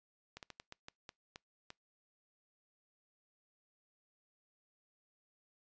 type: slowing click train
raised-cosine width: 0.2 ms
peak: -30 dBFS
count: 9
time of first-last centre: 0.37-1.704 s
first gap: 58 ms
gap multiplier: 1.29
effects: noise-tail reverb RT60 0.2 s tail -26 dB re dry + resampled to 16000 Hz